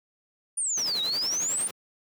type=exponential two-way sweep; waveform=sine; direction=down then up; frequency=9610 to 3755 to 9320 Hz; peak=-25 dBFS; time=0.57-1.68 s; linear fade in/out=10 ms; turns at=1.01 s
type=noise with tremolo; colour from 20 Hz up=pink; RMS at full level=-36 dBFS; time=0.77-1.71 s; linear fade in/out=5 ms; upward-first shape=triangle; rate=11 Hz; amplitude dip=80%
effects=high-pass 200 Hz 12 dB/octave